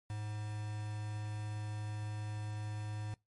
triangle tone with quantisation, 105.8 Hz, G#2, 33 cents sharp, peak -36 dBFS, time 0.1-3.14 s, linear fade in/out 0 ms, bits 8, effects noise-tail reverb RT60 0.2 s tail -23 dB re dry + MP3 48 kbps

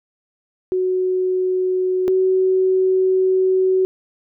sine tone pair in turn, 370 / 375.2 Hz, F#4 / F#4, 0 / +24 cents, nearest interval unison, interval 24 cents, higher second, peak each -16 / -13 dBFS, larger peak second, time 0.72-2.08 / 2.08-3.85 s, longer second, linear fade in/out 0 ms, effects none

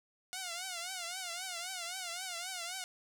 5% pulse tone with vibrato, 718 Hz, F5, 48 cents sharp, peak -27 dBFS, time 0.33-2.84 s, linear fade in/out 0 ms, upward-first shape triangle, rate 3.8 Hz, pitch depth 130 cents each way, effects none

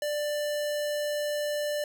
square tone with notch filter, 591 Hz, D5, 11 cents sharp, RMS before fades -30 dBFS, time 0.02-1.84 s, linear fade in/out 2 ms, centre 1200 Hz, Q 1.8, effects none

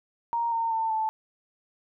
sine tone with pitch steps, 934 / 914.8 / 896 / 877.5 Hz, A#5 / A#5 / A5 / A5, +3 / -33 / +31 / -5 cents, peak -24 dBFS, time 0.33-1.09 s, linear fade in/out 0 ms, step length 190 ms, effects none

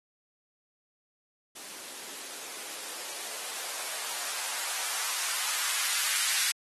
violet noise with band-pass filter sweep, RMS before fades -34 dBFS, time 1.55-6.52 s, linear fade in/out 10 ms, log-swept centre 240 to 1700 Hz, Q 1.1, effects AAC 32 kbps

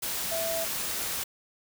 sine tone in noise, 659.3 Hz, E5, in tune, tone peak -30 dBFS, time 0.31-0.65 s, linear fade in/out 10 ms, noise white, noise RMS -32 dBFS, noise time 0.02-1.24 s, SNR -1 dB, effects none

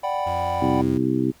triangle chord, G major seventh, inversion second, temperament equal, 587.3 / 740 / 784 / 987.8 Hz, D5 / F#5 / G5 / B5, 0 / 0 / 0 / 0 cents, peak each -26 dBFS, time 0.03-0.82 s, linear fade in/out 10 ms
40% pulse tone, 87.3 Hz, F2, in tune, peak -30 dBFS, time 0.26-0.98 s, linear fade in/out 10 ms
harmonic tone, 65.2 Hz, C2, 5 cents flat, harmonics 2 / 3 / 4 / 5 / 6, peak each -27 / -29 / -23 / -23 / -28 dBFS, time 0.61-1.32 s, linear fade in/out 20 ms
effects pink hiss -54 dBFS RMS until 1.4 s

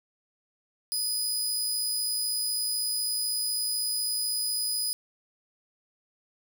20% pulse tone, 4978 Hz, D#8, in tune, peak -21 dBFS, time 0.92-4.93 s, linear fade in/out 0 ms, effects none

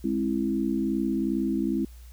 sine chord, Ab augmented, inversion none, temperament equal with one note detuned, 207.7 / 267.1 / 329.6 Hz, Ab3 / C4 / E4, 0 / +36 / 0 cents, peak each -28 dBFS, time 0.04-1.85 s, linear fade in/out 5 ms, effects added 60 Hz sine -43 dBFS peak until 2.12 s + white hiss -58 dBFS RMS until 2.12 s

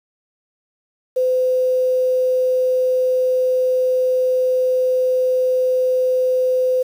sine tone with quantisation, 510 Hz, C5, 44 cents flat, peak -14 dBFS, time 1.16-6.83 s, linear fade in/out 10 ms, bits 7, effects none

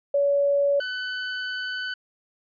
sine / sawtooth tone pair in turn, 566 / 1503.6 Hz, C#5 / F#6, +36 / +27 cents, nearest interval octave + perfect fourth, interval 1691 cents, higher second, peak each -18 / -24 dBFS, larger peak first, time 0.14-0.8 / 0.8-1.94 s, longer second, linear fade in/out 5 ms, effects resampled to 11025 Hz

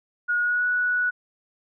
sine tone with pitch glide, 1444 to 1471.8 Hz, F#6 to F#6, -43 to -10 cents, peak -20 dBFS, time 0.28-1.11 s, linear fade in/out 20 ms, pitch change +33 cents, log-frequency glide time 0.4-0.66 s, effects none

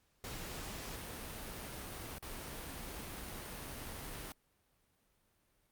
pink noise with dropouts, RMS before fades -45 dBFS, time 0.24-4.32 s, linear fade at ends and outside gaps 1 ms, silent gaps 2.183-2.226 s, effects pink hiss -75 dBFS RMS until 5.71 s + Opus 48 kbps

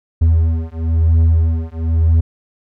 triangle beating tone pair, 81 / 82 Hz, E2 / E2, -30 / -9 cents, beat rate 1 Hz, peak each -12 dBFS, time 0.21-2.21 s, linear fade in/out 10 ms, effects none

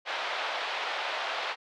pink band-pass noise, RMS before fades -33 dBFS, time 0.05-1.56 s, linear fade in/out 50 ms, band 600 to 3900 Hz, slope 24 dB/octave, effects none

